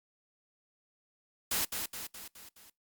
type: noise with echo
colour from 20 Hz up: white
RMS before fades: -31 dBFS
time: 1.51-1.65 s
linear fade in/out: 5 ms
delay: 210 ms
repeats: 5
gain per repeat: -5 dB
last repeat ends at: 2.7 s
effects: noise-tail reverb RT60 0.2 s tail -24 dB re dry + Opus 48 kbps